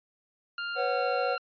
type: tone with pitch glide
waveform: sawtooth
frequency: 1400 to 1378.3 Hz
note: F6 to F6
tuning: +4 to -23 cents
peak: -28 dBFS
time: 0.58-1.38 s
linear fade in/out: 2 ms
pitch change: -27 cents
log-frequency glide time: 0.73-0.8 s
type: chord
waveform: triangle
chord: B suspended second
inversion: none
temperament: equal with one note detuned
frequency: 493.9 / 547.7 / 740 Hz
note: B4 / C#5 / F#5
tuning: 0 / -21 / 0 cents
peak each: -29 dBFS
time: 0.75-1.38 s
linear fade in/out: 50 ms
effects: resampled to 11025 Hz